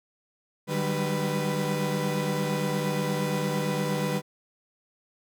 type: tone cluster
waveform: 35% pulse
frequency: 151.6 / 190.7 / 199.3 / 495.3 Hz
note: D#3 / G3 / G3 / B4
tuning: -45 / -47 / +29 / +5 cents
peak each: -28 / -31 / -31 / -29 dBFS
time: 0.67-4.22 s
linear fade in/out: 50 ms
effects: none